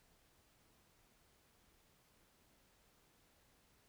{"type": "silence", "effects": ["pink hiss -72 dBFS RMS until 3.88 s"]}